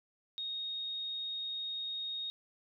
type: tone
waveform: sine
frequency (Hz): 3729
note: A#7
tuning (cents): 0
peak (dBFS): -36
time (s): 0.38-2.3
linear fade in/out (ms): 0
effects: none